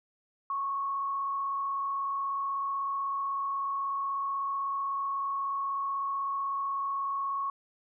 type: tone with frequency modulation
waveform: sine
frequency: 1103 Hz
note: C#6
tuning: 9 cents flat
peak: -29 dBFS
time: 0.5-7.5 s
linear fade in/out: 2 ms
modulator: 36.2 Hz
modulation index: 0.54
effects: none